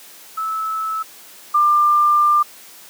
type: tone pair in turn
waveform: sine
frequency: 1305 / 1193.4 Hz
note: E6 / D6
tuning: -18 / +27 cents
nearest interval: major second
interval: 155 cents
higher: first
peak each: -20 / -11 dBFS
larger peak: second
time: 0.37-1.03 / 1.54-2.43 s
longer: second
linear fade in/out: 10 ms
effects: white hiss -42 dBFS RMS until 2.89 s + high-pass 200 Hz 12 dB/octave